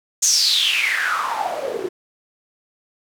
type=noise with band-pass filter sweep; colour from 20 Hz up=white; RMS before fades=-20 dBFS; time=0.22-1.89 s; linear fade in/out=10 ms; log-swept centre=6800 to 350 Hz; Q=8.1; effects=none